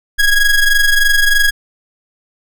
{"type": "ring-modulated tone", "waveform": "square", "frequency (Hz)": 830.6, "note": "G#5", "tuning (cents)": 0, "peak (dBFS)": -6, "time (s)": [0.18, 1.51], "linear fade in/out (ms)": 20, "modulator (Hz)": 819, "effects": []}